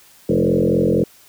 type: tone with frequency modulation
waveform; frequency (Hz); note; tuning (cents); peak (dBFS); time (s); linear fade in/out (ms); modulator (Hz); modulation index
sine; 328.4; E4; -6; -13; 0.29-1.04; 5; 44; 4.5
effects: white hiss -49 dBFS RMS until 1.28 s